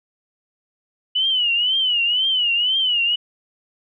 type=tone with vibrato; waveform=sine; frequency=2960 Hz; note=F#7; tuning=in tune; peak=-16 dBFS; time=1.15-3.16 s; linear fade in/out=10 ms; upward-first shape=triangle; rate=2 Hz; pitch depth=140 cents each way; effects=none